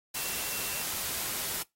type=tone in noise; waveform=sine; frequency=2712 Hz; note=E7; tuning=49 cents sharp; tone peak=-43 dBFS; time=0.15-0.83 s; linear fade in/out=10 ms; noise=white; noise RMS=-34 dBFS; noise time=0.14-1.63 s; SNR=-12 dB; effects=noise-tail reverb RT60 0.2 s tail -24 dB re dry + AAC 48 kbps